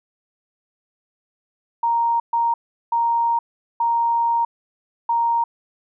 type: tone bursts at uneven times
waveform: sine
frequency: 932.3 Hz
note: A#5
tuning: in tune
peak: -16 dBFS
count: 5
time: 1.83-2.2 / 2.33-2.54 / 2.92-3.39 / 3.8-4.45 / 5.09-5.44 s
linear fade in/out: 5 ms
effects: none